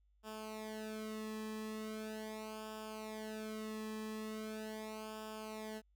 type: tone with flanger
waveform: sawtooth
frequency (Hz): 217.1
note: A3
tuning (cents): -23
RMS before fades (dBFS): -45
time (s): 0.23-5.82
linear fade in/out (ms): 50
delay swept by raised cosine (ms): 0.48 to 1.39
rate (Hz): 0.4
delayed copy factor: -0.85
effects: added 50 Hz sine -69 dBFS peak until 5.95 s